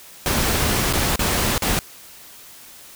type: noise with dropouts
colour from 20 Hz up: pink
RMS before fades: -20 dBFS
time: 0.26-1.79 s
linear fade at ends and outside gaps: 0 ms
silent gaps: 0.927-0.935 / 1.158-1.193 / 1.579-1.622 s
effects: white hiss -43 dBFS RMS until 2.95 s